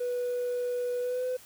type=tone with pitch glide; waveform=triangle; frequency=491 to 505.7 Hz; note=B4 to B4; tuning=-10 to +41 cents; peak=-25 dBFS; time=0-1.37 s; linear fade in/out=10 ms; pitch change=+51 cents; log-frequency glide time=1-1.25 s; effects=tanh soft clip ceiling -24 dBFS + white hiss -53 dBFS RMS until 1.45 s